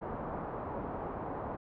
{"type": "low-pass noise", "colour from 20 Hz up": "white", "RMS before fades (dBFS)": -39, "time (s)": [0.01, 1.57], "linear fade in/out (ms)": 20, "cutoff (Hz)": 990, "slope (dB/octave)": 24, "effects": []}